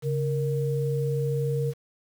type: tone pair together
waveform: sine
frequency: 139.24 / 466.2 Hz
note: C#3 / A#4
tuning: +8 / 0 cents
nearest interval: octave + major sixth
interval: 2092 cents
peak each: -25 / -28 dBFS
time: 0.02-1.74 s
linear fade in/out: 50 ms
effects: 8-bit